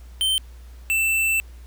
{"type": "tone pair in turn", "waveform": "square", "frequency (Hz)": [3107, 2665], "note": ["G7", "E7"], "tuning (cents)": [-16, 18], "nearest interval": "minor third", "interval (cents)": 266, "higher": "first", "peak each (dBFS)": -19, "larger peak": "neither", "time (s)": [[0.21, 0.38], [0.9, 1.4]], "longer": "second", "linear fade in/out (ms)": 0, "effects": ["added 60 Hz sine -39 dBFS peak until 1.66 s", "pink hiss -55 dBFS RMS until 1.66 s"]}